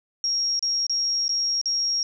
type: tone with dropouts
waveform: sine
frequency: 5588 Hz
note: F8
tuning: in tune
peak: -21 dBFS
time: 0.24-2.03 s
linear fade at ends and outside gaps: 1 ms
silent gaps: 0.593-0.626 / 0.867-0.896 / 1.281-1.292 / 1.614-1.657 s
effects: none